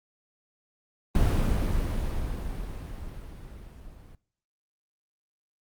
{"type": "noise with level ramp", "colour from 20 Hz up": "brown", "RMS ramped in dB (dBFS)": [-21, -48], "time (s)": [1.15, 4.15], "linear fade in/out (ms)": 2, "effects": ["noise-tail reverb RT60 0.5 s tail -21 dB re dry", "Opus 32 kbps"]}